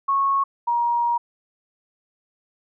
sine tone pair in turn, 1100 / 947.7 Hz, C#6 / A#5, -14 / +28 cents, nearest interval minor third, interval 258 cents, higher first, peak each -17 / -18 dBFS, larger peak first, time 0.08-0.44 / 0.67-1.18 s, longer second, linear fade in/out 10 ms, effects none

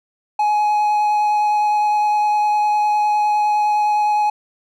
triangle tone with vibrato, 840 Hz, G#5, 19 cents sharp, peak -12 dBFS, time 0.39-4.3 s, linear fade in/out 5 ms, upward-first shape sine, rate 9.8 Hz, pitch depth 9 cents each way, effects none

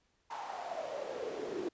brown noise with high-pass filter sweep, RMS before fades -40 dBFS, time 0.3-1.69 s, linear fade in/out 10 ms, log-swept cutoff 920 to 340 Hz, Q 8.6, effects pink hiss -75 dBFS RMS until 1.73 s + resampled to 16000 Hz

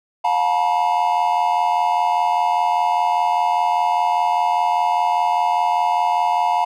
triangle tone cluster, 712 / 877 / 962 Hz, F5 / A5 / B5, +33 / -6 / -46 cents, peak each -18 dBFS, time 0.24-6.65 s, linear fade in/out 10 ms, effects none

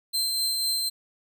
sawtooth tone with tremolo, 4122 Hz, C8, 27 cents flat, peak -20 dBFS, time 0.13-0.9 s, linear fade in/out 20 ms, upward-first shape triangle, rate 4 Hz, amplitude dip 30%, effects none

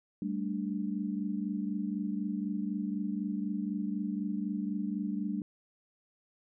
sine chord, G suspended second, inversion none, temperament equal, 196 / 220 / 293.7 Hz, G3 / A3 / D4, 0 / 0 / 0 cents, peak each -34 / -36 / -37 dBFS, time 0.22-5.42 s, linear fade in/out 2 ms, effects none

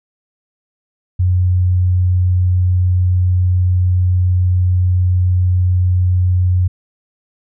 sine tone, 90.7 Hz, F#2, 34 cents flat, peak -10 dBFS, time 1.19-6.68 s, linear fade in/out 10 ms, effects none

